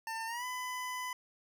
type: tone with pitch glide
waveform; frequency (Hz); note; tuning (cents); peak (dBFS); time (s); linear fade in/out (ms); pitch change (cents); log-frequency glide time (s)
25% pulse; 899 to 1003.3; A5 to B5; +37 to +27; -33; 0.07-1.13; 2; +190; 0.26-0.45
effects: none